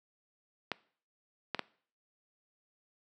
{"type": "clicks", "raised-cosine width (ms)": 0.3, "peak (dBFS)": -16, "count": 3, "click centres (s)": [0.717, 1.547, 1.593], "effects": ["noise-tail reverb RT60 0.5 s tail -21 dB re dry", "high-pass 200 Hz 12 dB/octave"]}